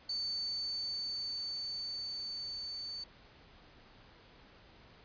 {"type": "tone with level ramp", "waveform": "sine", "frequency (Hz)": 4519, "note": "C#8", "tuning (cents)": 33, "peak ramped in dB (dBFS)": [-33, -39], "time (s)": [0.09, 3.04], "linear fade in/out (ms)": 5, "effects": ["pink hiss -59 dBFS RMS until 5.04 s", "resampled to 11025 Hz"]}